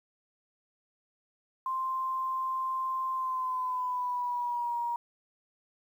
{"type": "tone with pitch glide", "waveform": "sine", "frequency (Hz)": [1046.5, 948.6], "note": ["C6", "A#5"], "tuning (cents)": [0, 30], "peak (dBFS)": -29, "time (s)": [1.66, 4.96], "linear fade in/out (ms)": 2, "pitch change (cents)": -170, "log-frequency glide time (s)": [3.13, 4.77], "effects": ["10-bit"]}